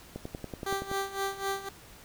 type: click train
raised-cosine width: 2 ms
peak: -23 dBFS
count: 9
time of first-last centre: 0.16-0.915 s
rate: 10.6 Hz
type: tone with tremolo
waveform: 15% pulse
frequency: 392 Hz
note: G4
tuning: in tune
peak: -22 dBFS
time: 0.66-1.69 s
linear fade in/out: 5 ms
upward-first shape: sine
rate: 3.9 Hz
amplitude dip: 80%
effects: pink hiss -52 dBFS RMS until 2.04 s